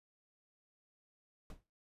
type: noise with exponential decay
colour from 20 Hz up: brown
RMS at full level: -43 dBFS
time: 1.5-1.64 s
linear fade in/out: 1 ms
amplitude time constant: 30 ms
effects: noise-tail reverb RT60 0.3 s tail -20 dB re dry + resampled to 32000 Hz